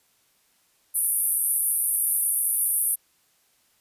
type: band-pass noise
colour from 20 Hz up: pink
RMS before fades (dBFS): -24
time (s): 0.94-2.96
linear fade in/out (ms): 20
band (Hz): 9300 to 13000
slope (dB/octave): 96
effects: white hiss -65 dBFS RMS until 3.8 s + resampled to 32000 Hz